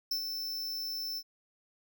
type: tone with ADSR envelope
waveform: square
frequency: 5320 Hz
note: E8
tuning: 15 cents sharp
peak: -29 dBFS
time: 0.11-1.23 s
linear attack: 5 ms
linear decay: 89 ms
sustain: -6 dB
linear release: 54 ms
effects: none